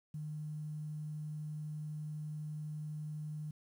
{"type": "tone", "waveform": "sine", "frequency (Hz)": 152, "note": "D#3", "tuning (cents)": -40, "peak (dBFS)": -39, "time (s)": [0.14, 3.51], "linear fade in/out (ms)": 5, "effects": ["11-bit"]}